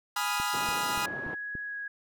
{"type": "chord", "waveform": "sawtooth", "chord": "F half-diminished seventh", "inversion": "first", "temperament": "equal", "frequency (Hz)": [830.6, 987.8, 1244.5, 1396.9], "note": ["Ab5", "Cb6", "Eb6", "F6"], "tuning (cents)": [0, 0, 0, 0], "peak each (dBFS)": -30, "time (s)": [0.16, 1.06], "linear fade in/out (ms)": 5}
{"type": "click train", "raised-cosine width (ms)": 3, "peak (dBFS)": -27, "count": 5, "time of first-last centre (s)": [0.4, 1.553], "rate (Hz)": 3.47}
{"type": "band-pass noise", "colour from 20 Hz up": "pink", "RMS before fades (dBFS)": -41, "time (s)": [0.53, 1.35], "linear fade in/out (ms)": 10, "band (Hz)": [190, 1000], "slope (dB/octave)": 12}
{"type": "tone with pitch glide", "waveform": "sine", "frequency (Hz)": [1669, 1656.5], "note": ["G#6", "G#6"], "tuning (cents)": [8, -5], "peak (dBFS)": -34, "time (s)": [1.04, 1.88], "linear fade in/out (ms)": 5, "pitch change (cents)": -13, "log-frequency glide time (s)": [1.63, 1.77]}
{"effects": []}